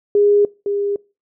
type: tone pair in turn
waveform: sine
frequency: 410 / 404.6 Hz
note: G#4 / G#4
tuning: -22 / -45 cents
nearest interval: unison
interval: 23 cents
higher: first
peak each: -10 / -17 dBFS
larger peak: first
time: 0.15-0.45 / 0.66-0.96 s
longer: neither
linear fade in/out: 2 ms
effects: noise-tail reverb RT60 0.3 s tail -23 dB re dry